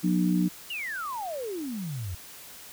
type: harmonic tone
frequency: 60.4 Hz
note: B1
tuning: 38 cents flat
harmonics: 3 / 4 / 5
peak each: -23 / -31 / -27 dBFS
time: 0.03-0.49 s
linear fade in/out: 20 ms
type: exponential sweep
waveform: sine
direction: down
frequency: 2952 to 82.41 Hz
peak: -31 dBFS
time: 0.7-2.15 s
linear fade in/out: 5 ms
effects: white hiss -46 dBFS RMS until 2.72 s